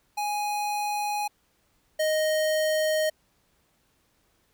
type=tone pair in turn; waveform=square; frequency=830.6 / 622.2 Hz; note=G#5 / D#5; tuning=0 / 0 cents; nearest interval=perfect fourth; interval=500 cents; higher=first; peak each=-27 / -23 dBFS; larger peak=second; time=0.17-1.28 / 1.99-3.1 s; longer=neither; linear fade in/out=10 ms; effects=pink hiss -68 dBFS RMS until 4.53 s